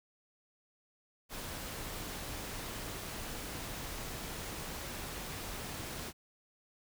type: noise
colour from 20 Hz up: pink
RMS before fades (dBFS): -42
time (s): 1.29-6.13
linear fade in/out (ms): 50
effects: none